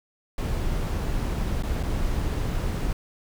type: noise with dropouts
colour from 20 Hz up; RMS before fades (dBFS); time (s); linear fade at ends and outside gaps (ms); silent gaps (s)
brown; -26; 0.38-2.93; 2; 1.625-1.634 / 1.829-1.834
effects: none